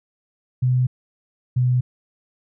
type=tone pair in turn; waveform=sine; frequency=126.5 / 125.26 Hz; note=B2 / B2; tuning=+42 / +25 cents; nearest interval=unison; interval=17 cents; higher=first; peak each=-15 dBFS; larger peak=neither; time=0.62-0.87 / 1.56-1.81 s; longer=neither; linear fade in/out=10 ms; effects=none